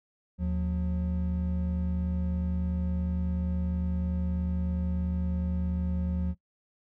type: tone pair together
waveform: triangle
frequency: 76.83 / 179.8 Hz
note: D#2 / F#3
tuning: -21 / -49 cents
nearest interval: octave + minor third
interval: 1472 cents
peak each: -27 / -28 dBFS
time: 0.38-6.35 s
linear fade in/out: 50 ms
effects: noise-tail reverb RT60 0.1 s tail -21 dB re dry